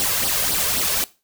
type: noise with flanger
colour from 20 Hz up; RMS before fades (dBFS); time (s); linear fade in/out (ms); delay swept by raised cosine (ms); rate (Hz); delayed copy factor
white; -21; 0-1.04; 0; 0.21 to 1.91; 3.8; +0.65
effects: noise-tail reverb RT60 0.3 s tail -19 dB re dry